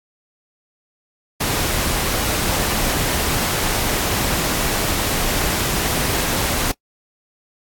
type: noise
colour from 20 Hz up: pink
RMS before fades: -20 dBFS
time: 1.4-6.72 s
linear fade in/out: 10 ms
effects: noise-tail reverb RT60 0.1 s tail -24 dB re dry + AAC 64 kbps